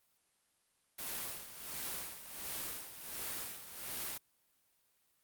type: noise with tremolo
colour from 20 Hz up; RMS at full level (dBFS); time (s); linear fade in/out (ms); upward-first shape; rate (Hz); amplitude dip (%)
white; -40; 0.98-4.18; 10; sine; 1.4; 70
effects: white hiss -75 dBFS RMS until 5.23 s + Opus 32 kbps